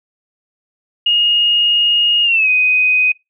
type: tone with pitch glide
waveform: sine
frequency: 2859 to 2503 Hz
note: F7 to D#7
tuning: +40 to +10 cents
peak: -10 dBFS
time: 1.06-3.12 s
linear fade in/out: 5 ms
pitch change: -230 cents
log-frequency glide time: 2.23-2.49 s
effects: noise-tail reverb RT60 0.2 s tail -23 dB re dry